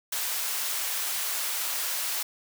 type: high-pass noise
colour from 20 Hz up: white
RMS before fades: -30 dBFS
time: 0.12-2.23 s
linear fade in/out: 5 ms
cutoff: 710 Hz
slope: 12 dB/octave
effects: none